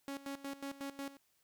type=tone with tremolo; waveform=sawtooth; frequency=277.2 Hz; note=C#4; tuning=in tune; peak=-36 dBFS; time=0.08-1.17 s; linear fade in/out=0 ms; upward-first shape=square; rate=5.5 Hz; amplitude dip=80%; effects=white hiss -75 dBFS RMS until 1.43 s